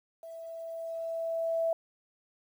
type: tone with level ramp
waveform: sine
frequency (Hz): 659.3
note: E5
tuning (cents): 0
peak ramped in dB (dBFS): -42 to -25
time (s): 0.23-1.73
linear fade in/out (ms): 2
effects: 10-bit